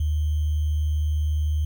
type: tone with sample-and-hold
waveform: sine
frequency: 76.1 Hz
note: D#2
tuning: 38 cents flat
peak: -20 dBFS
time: 0-1.65 s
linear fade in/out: 5 ms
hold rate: 3150 Hz
effects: none